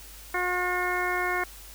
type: harmonic tone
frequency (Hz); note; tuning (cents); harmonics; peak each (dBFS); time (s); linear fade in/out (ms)
360; F#4; -47; 1 / 2 / 3 / 4 / 5 / 6; -32 / -32 / -32 / -32 / -32 / -32; 0.34-1.44; 5
effects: added 50 Hz sine -47 dBFS peak until 1.74 s + white hiss -47 dBFS RMS until 1.74 s